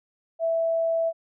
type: tone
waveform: sine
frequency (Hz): 659.3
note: E5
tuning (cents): 0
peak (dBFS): -21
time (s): 0.39-1.13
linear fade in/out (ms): 50
effects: none